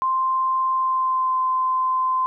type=tone with pitch glide; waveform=sine; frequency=1046 to 1034 Hz; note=C6 to C6; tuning=-1 to -21 cents; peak=-18 dBFS; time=0.02-2.26 s; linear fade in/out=0 ms; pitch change=-20 cents; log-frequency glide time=0.73-1.38 s; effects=none